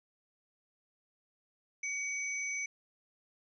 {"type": "tone pair together", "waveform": "sine", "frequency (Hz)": [2263, 6049], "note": ["C#7", "F#8"], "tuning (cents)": [35, 37], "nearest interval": "octave + perfect fourth", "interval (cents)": 1702, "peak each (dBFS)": [-35, -40], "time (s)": [1.83, 2.66], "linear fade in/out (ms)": 5, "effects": []}